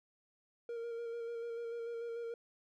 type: tone with vibrato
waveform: triangle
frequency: 466.2 Hz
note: A#4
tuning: in tune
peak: -37 dBFS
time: 0.69-2.34 s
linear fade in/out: 2 ms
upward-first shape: square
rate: 6.8 Hz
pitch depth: 18 cents each way
effects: none